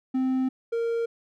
triangle tone pair in turn, 260 / 463.3 Hz, C4 / A#4, -11 / -11 cents, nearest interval minor seventh, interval 1000 cents, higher second, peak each -20 / -22 dBFS, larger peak first, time 0.14-0.49 / 0.72-1.06 s, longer first, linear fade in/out 10 ms, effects none

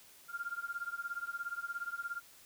sine tone with tremolo, 1396.9 Hz, F6, in tune, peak -33 dBFS, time 0.28-2.22 s, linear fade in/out 50 ms, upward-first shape triangle, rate 17 Hz, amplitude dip 100%, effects white hiss -59 dBFS RMS until 2.45 s

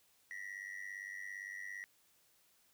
triangle tone with amplitude modulation, 1922 Hz, B6, 48 cents flat, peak -38 dBFS, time 0.31-1.84 s, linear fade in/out 0 ms, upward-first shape sine, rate 97.6 Hz, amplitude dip 90%, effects white hiss -71 dBFS RMS until 2.73 s

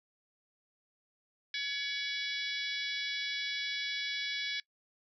harmonic tone with a mistuned harmonic, 564 Hz, C#5, 30 cents sharp, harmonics 3 / 4 / 5 / 6 / 7 / 8 / 9 / 10, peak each -41 / -39 / -49 / -39 / -41 / -47 / -43 / -53 dBFS, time 1.54-4.6 s, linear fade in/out 2 ms, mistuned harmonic 5, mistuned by +67 cents, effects noise-tail reverb RT60 0.1 s tail -23 dB re dry

